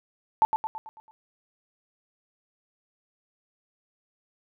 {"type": "tone with echo", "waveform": "sine", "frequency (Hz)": 880, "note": "A5", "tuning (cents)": 0, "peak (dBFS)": -15, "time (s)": [0.42, 0.45], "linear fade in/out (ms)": 0, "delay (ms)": 110, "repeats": 6, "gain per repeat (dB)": -6, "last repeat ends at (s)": 1.11, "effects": []}